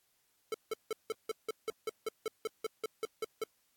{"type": "tone bursts", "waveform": "square", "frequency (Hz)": 440, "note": "A4", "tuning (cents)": 0, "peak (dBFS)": -33, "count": 16, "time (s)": [0.52, 3.438], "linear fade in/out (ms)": 2, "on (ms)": 23, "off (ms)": 170, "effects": ["white hiss -74 dBFS RMS until 3.76 s", "AAC 64 kbps"]}